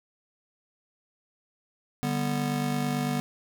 square chord, G major, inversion second, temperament just, 147 / 196 / 245 Hz, D3 / G3 / B3, +2 / 0 / -14 cents, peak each -31 / -35 / -30 dBFS, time 2.03-3.2 s, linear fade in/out 0 ms, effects none

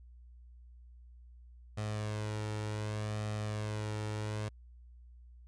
sawtooth tone with flanger, 106.5 Hz, G#2, 44 cents sharp, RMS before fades -37 dBFS, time 1.77-4.49 s, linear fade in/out 10 ms, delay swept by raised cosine 1.6 to 2.2 ms, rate 0.66 Hz, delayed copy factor +0.5, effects added 60 Hz sine -52 dBFS peak until 5.47 s + resampled to 22050 Hz

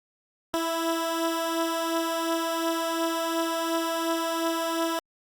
15% pulse beating tone pair, 329.6 / 332.4 Hz, E4 / E4, 0 / +15 cents, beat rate 2.8 Hz, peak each -20 / -26 dBFS, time 0.54-4.99 s, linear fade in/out 0 ms, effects Opus 48 kbps

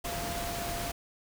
sine tone in noise, 691 Hz, F5, 19 cents flat, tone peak -37 dBFS, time 0.04-0.92 s, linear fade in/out 10 ms, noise pink, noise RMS -36 dBFS, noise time 0.04-0.92 s, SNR -4 dB, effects none

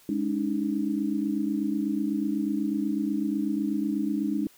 sine chord, Ab suspended fourth, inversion none, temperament equal with one note detuned, 207.7 / 283 / 311.1 Hz, Ab3 / Db4 / Eb4, 0 / +36 / 0 cents, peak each -29 dBFS, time 0.09-4.47 s, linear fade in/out 2 ms, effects white hiss -57 dBFS RMS until 4.57 s

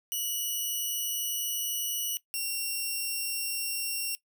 5% pulse tone pair in turn, 2938 / 2744 Hz, F#7 / F7, -13 / -31 cents, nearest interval minor second, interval 118 cents, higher first, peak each -21 dBFS, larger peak neither, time 0.12-2.17 / 2.34-4.15 s, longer first, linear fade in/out 0 ms, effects noise-tail reverb RT60 0.1 s tail -18 dB re dry

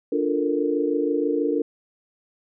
sine chord, Bb major seventh, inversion first, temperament equal, 293.7 / 349.2 / 440 / 466.2 Hz, D4 / F4 / A4 / Bb4, 0 / 0 / 0 / 0 cents, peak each -24 / -27 / -27 / -25 dBFS, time 0.12-1.62 s, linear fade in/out 5 ms, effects none

